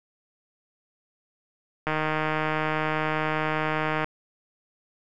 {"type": "click train", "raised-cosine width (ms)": 0.5, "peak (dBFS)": -11, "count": 338, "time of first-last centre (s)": [1.87, 4.044], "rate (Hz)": 155, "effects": []}